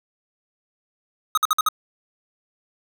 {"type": "tone bursts", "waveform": "square", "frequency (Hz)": 1262, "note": "D#6", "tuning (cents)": 24, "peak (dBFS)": -16, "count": 5, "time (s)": [1.35, 1.687], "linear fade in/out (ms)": 2, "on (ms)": 25, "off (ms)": 53, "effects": []}